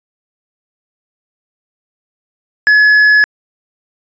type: tone with tanh clipping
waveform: sine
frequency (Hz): 1700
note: G#6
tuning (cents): +40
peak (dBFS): -6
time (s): 2.67-3.24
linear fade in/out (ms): 0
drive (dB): 5
effects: resampled to 16000 Hz